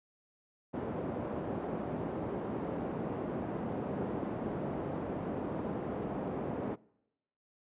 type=band-pass noise; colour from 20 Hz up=pink; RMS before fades=-37 dBFS; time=0.73-6.76 s; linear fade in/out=20 ms; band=170 to 630 Hz; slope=12 dB/octave; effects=noise-tail reverb RT60 0.9 s tail -24 dB re dry + resampled to 8000 Hz